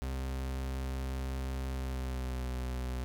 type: tone with pitch glide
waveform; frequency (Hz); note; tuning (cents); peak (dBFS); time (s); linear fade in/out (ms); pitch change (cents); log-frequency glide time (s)
40% pulse; 65.6 to 63.07; C2 to B1; +5 to +37; -33; 0.02-3.04; 0; -68; 1.71-2.48
effects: none